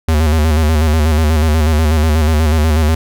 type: tone with vibrato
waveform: square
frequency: 77.8 Hz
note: D#2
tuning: in tune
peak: -10 dBFS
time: 0.08-2.95 s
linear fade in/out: 5 ms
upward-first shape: square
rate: 8.2 Hz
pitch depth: 59 cents each way
effects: none